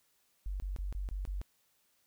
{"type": "tone bursts", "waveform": "sine", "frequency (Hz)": 47.88, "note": "G1", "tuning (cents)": -40, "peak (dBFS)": -34, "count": 6, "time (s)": [0.46, 1.415], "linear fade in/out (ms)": 0, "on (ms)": 140, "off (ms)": 23, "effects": ["white hiss -73 dBFS RMS until 2.06 s"]}